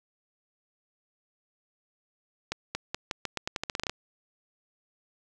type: accelerating click train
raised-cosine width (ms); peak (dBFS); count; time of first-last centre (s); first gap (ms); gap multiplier
0.2; -13; 15; 2.52-3.896; 230; 0.85
effects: none